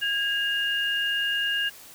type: tone pair together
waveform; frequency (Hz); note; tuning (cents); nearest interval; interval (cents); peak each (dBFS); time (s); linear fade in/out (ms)
sine; 1639 / 2831; G#6 / F7; -23 / +23; major sixth; 946; -26 / -26; 0.01-1.7; 20
effects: white hiss -47 dBFS RMS until 1.94 s